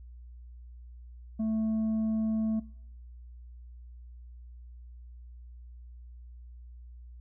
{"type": "tone with tanh clipping", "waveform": "triangle", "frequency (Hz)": 220, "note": "A3", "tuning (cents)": 0, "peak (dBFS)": -28, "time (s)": [1.39, 2.6], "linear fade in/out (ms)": 10, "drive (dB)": 9, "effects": ["noise-tail reverb RT60 0.7 s tail -24 dB re dry", "added 60 Hz sine -45 dBFS peak until 7.2 s"]}